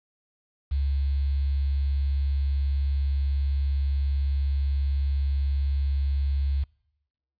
sine tone with quantisation, 69.3 Hz, C#2, in tune, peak -22 dBFS, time 0.71-6.64 s, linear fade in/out 10 ms, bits 8, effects noise-tail reverb RT60 0.9 s tail -26 dB re dry + resampled to 11025 Hz

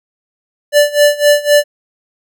square tone with tremolo, 585 Hz, D5, 7 cents flat, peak -5 dBFS, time 0.72-1.64 s, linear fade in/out 50 ms, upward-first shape sine, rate 3.9 Hz, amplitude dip 90%, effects none

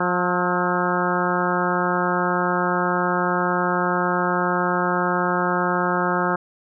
harmonic tone with a mistuned harmonic, 178.2 Hz, F3, 35 cents sharp, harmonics 1 / 2 / 3 / 4 / 5 / 6 / 7 / 8 / 9, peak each -26 / -26 / -28 / -28 / -27 / -28 / -26 / -29 / -30 dBFS, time 0-6.36 s, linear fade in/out 5 ms, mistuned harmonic 7, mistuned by +50 cents, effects none

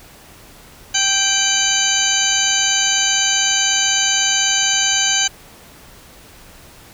harmonic tone with a mistuned harmonic, 784 Hz, G5, in tune, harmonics 1 / 2 / 3 / 4 / 5 / 6 / 8 / 9, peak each -28 / -23 / -25 / -20 / -25 / -24 / -19 / -22 dBFS, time 0.94-5.28 s, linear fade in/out 10 ms, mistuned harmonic 4, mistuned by -69 cents, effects pink hiss -43 dBFS RMS until 6.93 s

